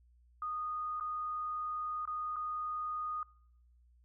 sine tone with dropouts, 1235 Hz, D#6, 13 cents flat, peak -35 dBFS, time 0.42-3.23 s, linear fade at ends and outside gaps 2 ms, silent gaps 0.999-1.008 / 2.054-2.075 / 2.36-2.365 s, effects noise-tail reverb RT60 0.8 s tail -26 dB re dry + added 60 Hz sine -62 dBFS peak until 4.04 s

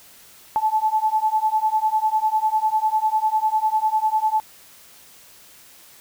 sine beating tone pair, 863 / 873 Hz, A5 / A5, -34 / -14 cents, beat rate 10 Hz, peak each -21 / -20 dBFS, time 0.56-4.4 s, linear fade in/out 0 ms, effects white hiss -48 dBFS RMS until 6 s

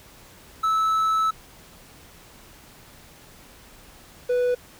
triangle tone pair in turn, 1306 / 493.2 Hz, E6 / B4, -17 / -2 cents, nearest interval octave + perfect fourth, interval 1685 cents, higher first, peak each -17 dBFS, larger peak neither, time 0.63-1.31 / 4.29-4.55 s, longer first, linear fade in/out 10 ms, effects pink hiss -49 dBFS RMS until 4.79 s

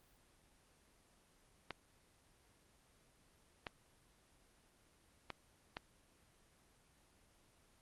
clicks, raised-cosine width 0.3 ms, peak -26 dBFS, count 4, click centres 1.707 / 3.668 / 5.303 / 5.769 s, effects pink hiss -70 dBFS RMS until 7.81 s + Opus 24 kbps

